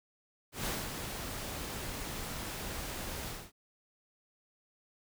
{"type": "noise with ADSR envelope", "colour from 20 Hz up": "pink", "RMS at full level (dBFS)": -34, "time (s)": [0.52, 3.52], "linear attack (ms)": 140, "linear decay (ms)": 210, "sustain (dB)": -6, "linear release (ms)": 240, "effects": []}